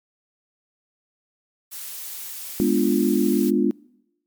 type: noise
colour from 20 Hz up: blue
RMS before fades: -34 dBFS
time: 1.71-3.51 s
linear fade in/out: 20 ms
type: chord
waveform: sine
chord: G# diminished seventh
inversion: none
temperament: equal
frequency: 207.7 / 246.9 / 293.7 / 349.2 Hz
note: G#3 / B3 / D4 / F4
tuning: 0 / 0 / 0 / 0 cents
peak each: -22 dBFS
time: 2.6-3.71 s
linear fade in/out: 0 ms
effects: noise-tail reverb RT60 0.9 s tail -25 dB re dry + MP3 96 kbps